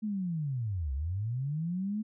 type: linear two-way sweep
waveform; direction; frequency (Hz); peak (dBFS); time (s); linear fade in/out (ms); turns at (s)
sine; down then up; 220 to 63.9 to 220; -30; 0.02-2.03; 20; 0.93
effects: none